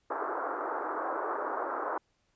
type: band-pass noise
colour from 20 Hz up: white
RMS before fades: -34 dBFS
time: 0.1-1.98 s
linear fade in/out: 5 ms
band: 310 to 1400 Hz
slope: 48 dB/octave
effects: pink hiss -74 dBFS RMS until 2.35 s + resampled to 16000 Hz